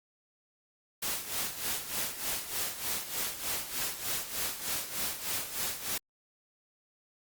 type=noise with tremolo; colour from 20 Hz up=white; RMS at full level=-32 dBFS; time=1.02-5.98 s; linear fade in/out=5 ms; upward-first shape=sine; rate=3.3 Hz; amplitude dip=70%; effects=Opus 48 kbps